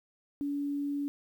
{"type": "tone with quantisation", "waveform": "sine", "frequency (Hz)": 285.4, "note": "D4", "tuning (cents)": -49, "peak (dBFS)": -30, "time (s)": [0.41, 1.08], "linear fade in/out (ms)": 0, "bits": 10, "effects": []}